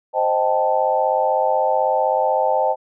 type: chord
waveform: sine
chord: A half-diminished seventh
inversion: first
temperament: equal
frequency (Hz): 523.3 / 622.3 / 784 / 880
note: C5 / Eb5 / G5 / A5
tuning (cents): 0 / 0 / 0 / 0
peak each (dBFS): -21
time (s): 0.13-2.76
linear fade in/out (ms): 50
effects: none